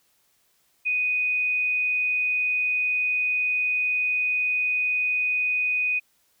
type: tone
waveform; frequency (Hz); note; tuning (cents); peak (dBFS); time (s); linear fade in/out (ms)
sine; 2489; D#7; 0; -21; 0.85-6; 20
effects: white hiss -66 dBFS RMS until 6.4 s